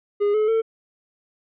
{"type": "tone with pitch steps", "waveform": "triangle", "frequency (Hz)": [410.1, 429, 448.8], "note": ["G#4", "A4", "A4"], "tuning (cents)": [-22, -44, 34], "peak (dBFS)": -15, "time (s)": [0.2, 0.62], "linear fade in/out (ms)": 20, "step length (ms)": 140, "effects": ["resampled to 8000 Hz"]}